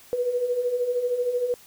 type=beating tone pair; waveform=sine; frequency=480 / 493 Hz; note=B4 / B4; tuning=-49 / -3 cents; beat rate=13 Hz; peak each=-30 / -23 dBFS; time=0.13-1.54 s; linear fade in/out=0 ms; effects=white hiss -51 dBFS RMS until 1.66 s